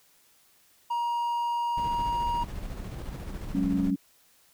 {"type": "tone", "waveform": "triangle", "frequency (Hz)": 947, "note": "A#5", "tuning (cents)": 27, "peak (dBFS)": -24, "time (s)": [0.9, 2.44], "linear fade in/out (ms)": 10}
{"type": "noise with tremolo", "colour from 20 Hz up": "brown", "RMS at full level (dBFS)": -35, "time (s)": [1.77, 3.91], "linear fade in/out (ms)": 10, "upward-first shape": "square", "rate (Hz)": 14, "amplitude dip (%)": 35}
{"type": "chord", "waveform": "sine", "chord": "F# suspended second", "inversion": "none", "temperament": "just", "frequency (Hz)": [185, 208.1, 277.5], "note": ["F#3", "G#3", "C#4"], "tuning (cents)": [0, 4, 2], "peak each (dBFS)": [-28, -30, -26], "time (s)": [3.54, 3.96], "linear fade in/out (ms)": 10}
{"effects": ["white hiss -62 dBFS RMS until 4.53 s"]}